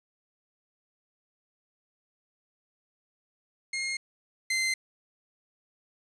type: tone pair in turn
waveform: sawtooth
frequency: 2139 / 2075 Hz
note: C7 / C7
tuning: +38 / -15 cents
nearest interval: minor second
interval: 53 cents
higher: first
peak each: -26 / -22 dBFS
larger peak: second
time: 3.73-3.97 / 4.5-4.74 s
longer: neither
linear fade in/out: 5 ms
effects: resampled to 22050 Hz + 9-bit